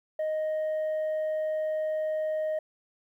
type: tone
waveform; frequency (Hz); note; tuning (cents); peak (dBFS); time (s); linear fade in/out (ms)
sine; 622.3; D#5; 0; -24; 0.19-2.59; 5
effects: tanh soft clip ceiling -26 dBFS + 11-bit